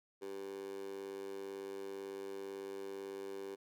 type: tone with high-pass filter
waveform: 15% pulse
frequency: 98 Hz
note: G2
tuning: in tune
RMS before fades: -45 dBFS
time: 0.21-3.56 s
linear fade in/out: 20 ms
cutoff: 410 Hz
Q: 5
effects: none